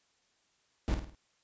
brown noise with echo, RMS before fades -29 dBFS, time 0.88-0.94 s, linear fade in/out 0 ms, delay 52 ms, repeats 4, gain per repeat -7 dB, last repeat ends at 1.148 s, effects white hiss -72 dBFS RMS until 1.43 s + resampled to 16000 Hz

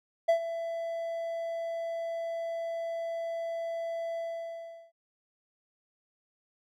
triangle tone with ADSR envelope, 667 Hz, E5, 20 cents sharp, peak -17 dBFS, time 0.28-4.92 s, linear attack 13 ms, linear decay 94 ms, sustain -13 dB, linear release 740 ms, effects none

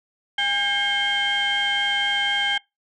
sine tone cluster, 814 / 1604 / 2150 / 3152 Hz, G#5 / G6 / C7 / G7, -35 / +39 / +47 / +9 cents, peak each -27 / -24 / -26 / -21 dBFS, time 0.38-2.58 s, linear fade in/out 5 ms, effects noise-tail reverb RT60 0.2 s tail -23 dB re dry + tanh soft clip ceiling -14 dBFS

